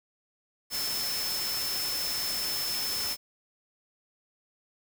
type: tone in noise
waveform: sine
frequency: 5274 Hz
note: E8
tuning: in tune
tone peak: -31 dBFS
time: 0.7-3.17 s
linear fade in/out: 50 ms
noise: white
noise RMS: -34 dBFS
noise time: 0.7-3.17 s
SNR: 0 dB
effects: none